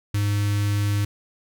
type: tone with notch filter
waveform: square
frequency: 102.3 Hz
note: G#2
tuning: 26 cents flat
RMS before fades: -22 dBFS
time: 0.14-1.05 s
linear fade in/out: 5 ms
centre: 650 Hz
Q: 0.53
effects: none